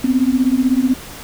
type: beating tone pair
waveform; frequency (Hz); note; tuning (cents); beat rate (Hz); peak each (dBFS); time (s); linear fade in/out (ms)
sine; 250 / 266; B3 / C4; +21 / +29; 16; -15; 0.04-0.94; 5
effects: pink hiss -34 dBFS RMS until 1.23 s